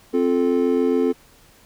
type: chord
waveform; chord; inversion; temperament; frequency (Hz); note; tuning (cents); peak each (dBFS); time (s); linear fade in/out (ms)
triangle; F major; second; just; 261.9 / 349.2 / 436.5; C4 / F4 / A4; +2 / 0 / -14; -18 / -21 / -18; 0.13-1.13; 20
effects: pink hiss -52 dBFS RMS until 1.65 s